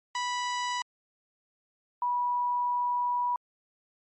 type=tone pair in turn; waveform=sawtooth / sine; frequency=984 / 976.1 Hz; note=B5 / B5; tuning=-7 / -21 cents; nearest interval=unison; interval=14 cents; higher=first; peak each=-25 dBFS; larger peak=neither; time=0.15-0.82 / 2.02-3.36 s; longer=second; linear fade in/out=2 ms; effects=MP3 32 kbps